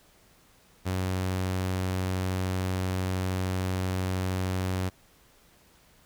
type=tone; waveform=sawtooth; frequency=93 Hz; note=F#2; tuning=9 cents sharp; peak=-23 dBFS; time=0.85-4.9 s; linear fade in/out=20 ms; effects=pink hiss -60 dBFS RMS until 6.05 s